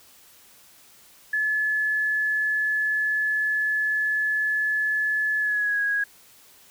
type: tone with pitch glide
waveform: sine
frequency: 1718 to 1651.8 Hz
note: A6 to G#6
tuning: -42 to -10 cents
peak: -21 dBFS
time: 1.33-6.04 s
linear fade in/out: 5 ms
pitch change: -68 cents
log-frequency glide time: 5.38-5.81 s
effects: white hiss -53 dBFS RMS until 6.7 s